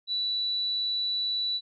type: tone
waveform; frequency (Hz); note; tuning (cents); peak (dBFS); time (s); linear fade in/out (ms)
sine; 3951; B7; 0; -26; 0.07-1.61; 50
effects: none